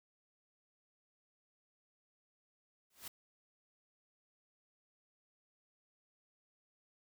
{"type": "noise with exponential growth", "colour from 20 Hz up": "white", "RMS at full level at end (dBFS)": -42, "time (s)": [2.9, 3.08], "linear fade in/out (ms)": 5, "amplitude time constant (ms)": 39, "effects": []}